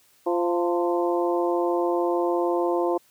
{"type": "harmonic tone with a mistuned harmonic", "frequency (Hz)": 173.5, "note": "F3", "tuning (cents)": -11, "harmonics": [2, 3, 4, 5, 6], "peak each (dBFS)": [-23, -27, -29, -31, -33], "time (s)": [0.26, 2.98], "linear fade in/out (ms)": 10, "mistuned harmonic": 5, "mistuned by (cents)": 44, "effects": ["white hiss -60 dBFS RMS until 3.1 s", "high-pass 60 Hz 12 dB/octave"]}